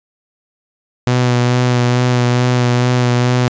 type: tone with vibrato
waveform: sawtooth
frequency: 123.47 Hz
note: B2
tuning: in tune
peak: -7 dBFS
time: 1.07-3.48 s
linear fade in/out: 0 ms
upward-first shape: sine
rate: 2.3 Hz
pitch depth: 19 cents each way
effects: resampled to 16000 Hz